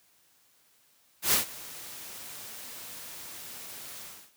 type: noise with ADSR envelope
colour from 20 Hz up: white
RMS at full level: -22 dBFS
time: 1.22-4.32 s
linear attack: 110 ms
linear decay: 120 ms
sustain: -21 dB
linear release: 290 ms
effects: white hiss -65 dBFS RMS until 4.36 s + high-pass 60 Hz 12 dB/octave